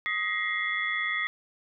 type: tone cluster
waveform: sine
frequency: 1258 / 1902 / 2020 / 2100 / 3391 Hz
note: D#6 / A#6 / B6 / C7 / G#7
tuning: +19 / +34 / +39 / +6 / +35 cents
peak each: -35 / -30 / -37 / -31 / -38 dBFS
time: 0.06-1.27 s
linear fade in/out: 0 ms
effects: none